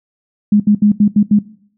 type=tone bursts at uneven times; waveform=sine; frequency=207.7 Hz; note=G#3; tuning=in tune; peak=-6 dBFS; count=6; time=0.52-0.6 / 0.67-0.75 / 0.82-0.92 / 1-1.08 / 1.16-1.23 / 1.31-1.39 s; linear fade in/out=5 ms; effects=noise-tail reverb RT60 0.6 s tail -19 dB re dry